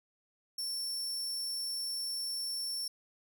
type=tone; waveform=sawtooth; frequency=5430 Hz; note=F8; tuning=50 cents flat; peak=-32 dBFS; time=0.58-2.88 s; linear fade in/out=5 ms; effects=none